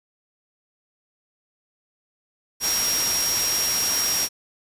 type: tone in noise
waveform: sine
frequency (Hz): 5610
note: F8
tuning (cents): +7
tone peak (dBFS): -22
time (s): 2.6-4.29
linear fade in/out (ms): 50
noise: white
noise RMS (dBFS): -25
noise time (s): 2.6-4.29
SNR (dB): 0
effects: resampled to 32000 Hz